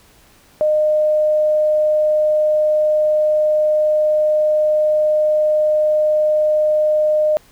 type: tone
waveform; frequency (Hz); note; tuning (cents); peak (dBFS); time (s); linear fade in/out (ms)
sine; 611; D#5; -32; -12; 0.61-7.37; 0
effects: pink hiss -50 dBFS RMS until 7.51 s